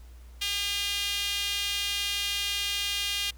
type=tone with high-pass filter; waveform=sawtooth; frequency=404.1 Hz; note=G#4; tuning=47 cents flat; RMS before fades=-30 dBFS; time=0.41-3.31 s; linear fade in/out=10 ms; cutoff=3000 Hz; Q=2.8; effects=added 60 Hz sine -45 dBFS peak until 3.37 s + pink hiss -60 dBFS RMS until 3.37 s

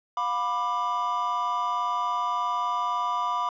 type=chord; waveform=triangle; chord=B diminished; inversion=second; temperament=just; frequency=711.2 / 987.8 / 1185.3 Hz; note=F5 / B5 / D6; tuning=+31 / 0 / +16 cents; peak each=-31 / -25 / -26 dBFS; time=0.17-3.49 s; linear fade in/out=2 ms; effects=tanh soft clip ceiling -15 dBFS + resampled to 16000 Hz

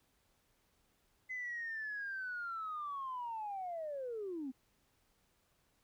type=linear sweep; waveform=sine; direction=down; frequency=2044 to 246.9 Hz; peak=-38 dBFS; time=1.29-4.52 s; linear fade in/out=20 ms; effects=tanh soft clip ceiling -34 dBFS + pink hiss -75 dBFS RMS until 5.83 s

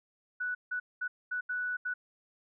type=tone bursts at uneven times; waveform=sine; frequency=1480 Hz; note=F#6; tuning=in tune; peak=-31 dBFS; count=6; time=0.4-0.55 / 0.71-0.8 / 1.01-1.08 / 1.31-1.41 / 1.49-1.77 / 1.85-1.94 s; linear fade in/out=10 ms; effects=none

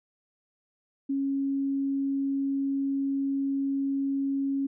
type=tone; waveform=sine; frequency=274.8 Hz; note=C#4; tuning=15 cents flat; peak=-25 dBFS; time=1.09-4.67 s; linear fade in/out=10 ms; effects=none

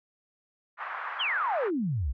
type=band-pass noise; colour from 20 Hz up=pink; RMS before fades=-36 dBFS; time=0.77-1.71 s; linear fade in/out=50 ms; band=950 to 1700 Hz; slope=24 dB/octave
type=exponential sweep; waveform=sine; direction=down; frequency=3400 to 55.9 Hz; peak=-26 dBFS; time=1.19-2.13 s; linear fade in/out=20 ms
effects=none

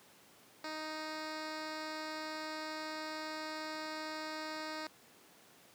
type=tone with low-pass filter; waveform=10% pulse; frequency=311.1 Hz; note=D#4; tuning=in tune; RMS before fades=-42 dBFS; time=0.64-4.87 s; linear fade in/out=2 ms; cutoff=5100 Hz; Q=1.7; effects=pink hiss -61 dBFS RMS until 5.74 s + high-pass 200 Hz 12 dB/octave

